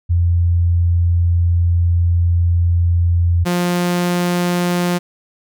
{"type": "tone pair in turn", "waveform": ["sine", "sawtooth"], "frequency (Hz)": [86.2, 176.43], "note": ["F2", "F3"], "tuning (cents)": [-22, 18], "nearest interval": "octave", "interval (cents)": 1240, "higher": "second", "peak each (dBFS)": -11, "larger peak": "neither", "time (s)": [[0.09, 3.45], [3.45, 4.99]], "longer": "first", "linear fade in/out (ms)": 20, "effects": []}